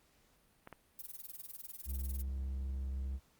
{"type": "clicks", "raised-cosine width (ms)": 0.5, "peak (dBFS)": -33, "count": 2, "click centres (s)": [0.674, 0.727]}
{"type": "noise with tremolo", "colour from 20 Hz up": "violet", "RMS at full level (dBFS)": -44, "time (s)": [0.99, 2.22], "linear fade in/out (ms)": 0, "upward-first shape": "sine", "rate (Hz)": 20, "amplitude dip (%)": 95}
{"type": "tone", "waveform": "triangle", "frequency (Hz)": 66.7, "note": "C2", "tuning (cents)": 34, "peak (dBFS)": -34, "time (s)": [1.85, 3.2], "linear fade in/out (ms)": 50}
{"effects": ["pink hiss -70 dBFS RMS until 3.39 s", "Opus 48 kbps"]}